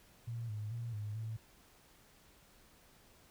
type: tone with pitch steps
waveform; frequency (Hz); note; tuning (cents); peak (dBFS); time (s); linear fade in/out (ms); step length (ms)
sine; 116.7 / 106 / 117.4 / 104.9 / 111.1; A#2 / G#2 / A#2 / G#2 / A2; +2 / +36 / +13 / +18 / +17; -38; 0.27-1.37; 10; 220
effects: pink hiss -64 dBFS RMS until 3.3 s